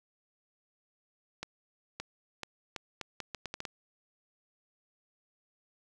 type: accelerating click train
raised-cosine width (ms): 0.2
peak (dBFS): -20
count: 11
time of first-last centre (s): 1.43-3.652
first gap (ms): 570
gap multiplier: 0.76
effects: none